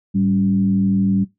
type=tone with frequency modulation; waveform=sine; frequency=194.2 Hz; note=G3; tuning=16 cents flat; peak=-14 dBFS; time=0.14-1.25 s; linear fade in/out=20 ms; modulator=87.6 Hz; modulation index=0.59; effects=noise-tail reverb RT60 0.2 s tail -21 dB re dry